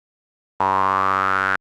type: tone with band-pass filter sweep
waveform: sawtooth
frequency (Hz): 95.9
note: G2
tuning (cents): -37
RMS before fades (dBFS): -19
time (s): 0.6-1.56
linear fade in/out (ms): 5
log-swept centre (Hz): 950 to 1500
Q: 6.6
effects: Opus 24 kbps